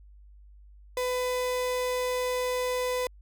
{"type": "tone", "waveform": "35% pulse", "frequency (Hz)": 501, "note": "B4", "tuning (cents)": 25, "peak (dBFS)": -25, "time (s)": [0.97, 3.07], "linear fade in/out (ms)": 2, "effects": ["added 50 Hz sine -49 dBFS peak until 3.21 s"]}